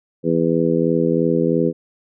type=harmonic tone; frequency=83 Hz; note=E2; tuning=12 cents sharp; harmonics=2 / 3 / 4 / 5 / 6; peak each=-21 / -21 / -21 / -21 / -21 dBFS; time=0.23-1.73 s; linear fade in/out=50 ms; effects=none